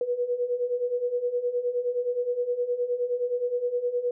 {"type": "beating tone pair", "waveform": "sine", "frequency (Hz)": [482.4, 492], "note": ["B4", "B4"], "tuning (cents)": [-41, -7], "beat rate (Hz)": 9.6, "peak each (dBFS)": [-30, -26], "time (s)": [0.01, 4.11], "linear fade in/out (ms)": 2, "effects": []}